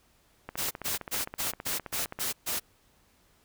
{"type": "click train", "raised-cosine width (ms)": 0.5, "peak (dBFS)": -22, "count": 27, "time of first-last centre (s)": [0.49, 2.189], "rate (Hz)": 15.3}
{"type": "noise bursts", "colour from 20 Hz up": "white", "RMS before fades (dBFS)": -31, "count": 8, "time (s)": [0.57, 2.6], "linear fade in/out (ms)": 20, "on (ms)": 140, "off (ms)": 130}
{"effects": ["pink hiss -65 dBFS RMS until 3.44 s"]}